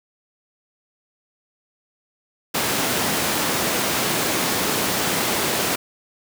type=high-pass noise; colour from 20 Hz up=pink; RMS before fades=-22 dBFS; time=2.54-5.76 s; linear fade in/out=10 ms; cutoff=190 Hz; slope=12 dB/octave; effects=none